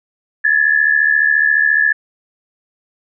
sine tone pair together, 1685.6 / 1760 Hz, G#6 / A6, +25 / 0 cents, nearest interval minor second, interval 75 cents, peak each -13 dBFS, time 0.44-1.93 s, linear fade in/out 10 ms, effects none

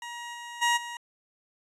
20% pulse tone with level steps, 950 Hz, A#5, 33 cents sharp, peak -32 / -34 / -17 / -31 dBFS, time 0.02-0.97 s, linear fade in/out 2 ms, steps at 0.33 / 0.61 / 0.76 s, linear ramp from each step 20 ms, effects resampled to 24000 Hz

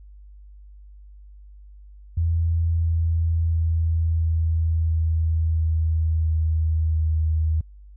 sine tone with pitch steps, 83.1 / 82.53 / 81.96 / 81.39 / 80.83 / 80.27 / 79.71 / 79.16 Hz, E2 / E2 / E2 / E2 / E2 / E2 / D#2 / D#2, +15 / +3 / -9 / -21 / -33 / -45 / +42 / +30 cents, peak -18 dBFS, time 2.17-7.61 s, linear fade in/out 5 ms, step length 680 ms, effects added 50 Hz sine -42 dBFS peak until 7.96 s

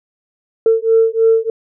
sine beating tone pair, 448.5 / 451.7 Hz, A4 / A4, +33 / +45 cents, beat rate 3.2 Hz, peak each -12 dBFS, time 0.66-1.5 s, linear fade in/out 2 ms, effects tanh soft clip ceiling -2 dBFS

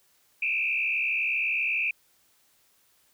sine tone with frequency modulation, 2500 Hz, D#7, 8 cents sharp, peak -24 dBFS, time 0.42-1.91 s, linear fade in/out 5 ms, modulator 67.8 Hz, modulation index 2.5, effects white hiss -65 dBFS RMS until 3.13 s

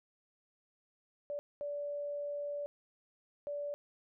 sine tone bursts at uneven times, 579 Hz, D5, 25 cents flat, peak -36 dBFS, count 3, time 1.3-1.39 / 1.61-2.66 / 3.47-3.74 s, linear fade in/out 0 ms, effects none

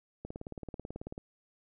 click train, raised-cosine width 2 ms, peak -27 dBFS, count 18, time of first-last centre 0.25-1.179 s, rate 18.3 Hz, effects none

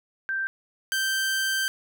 sine / sawtooth tone pair in turn, 1568 / 1562.2 Hz, G6 / G6, 0 / -6 cents, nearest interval unison, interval 6 cents, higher first, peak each -25 / -20 dBFS, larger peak second, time 0.29-0.47 / 0.92-1.68 s, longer second, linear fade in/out 0 ms, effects none

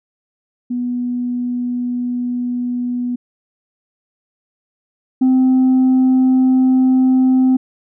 sine tone pair in turn, 245.3 / 258.6 Hz, B3 / C4, -12 / -20 cents, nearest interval minor second, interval 92 cents, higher second, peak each -17 / -7 dBFS, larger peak second, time 0.7-3.16 / 5.21-7.57 s, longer first, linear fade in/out 10 ms, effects tanh soft clip ceiling -8 dBFS

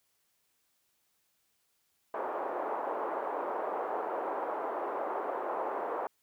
white band-pass noise, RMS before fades -35 dBFS, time 2.14-6.07 s, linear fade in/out 2 ms, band 380 to 1000 Hz, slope 24 dB/octave, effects white hiss -75 dBFS RMS until 6.22 s

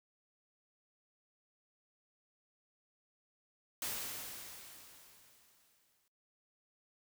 white noise with exponential decay, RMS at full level -38 dBFS, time 3.82-6.08 s, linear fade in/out 1 ms, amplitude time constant 490 ms, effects noise-tail reverb RT60 0.2 s tail -22 dB re dry

